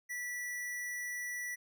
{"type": "tone", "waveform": "square", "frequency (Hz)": 1957, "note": "B6", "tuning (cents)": -16, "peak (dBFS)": -38, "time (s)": [0.09, 1.56], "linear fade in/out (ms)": 20, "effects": []}